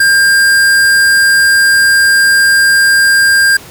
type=tone; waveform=square; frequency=1600 Hz; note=G6; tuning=35 cents sharp; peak=-6 dBFS; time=0-3.57 s; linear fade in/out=5 ms; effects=pink hiss -33 dBFS RMS until 3.7 s + high-pass 60 Hz 12 dB/octave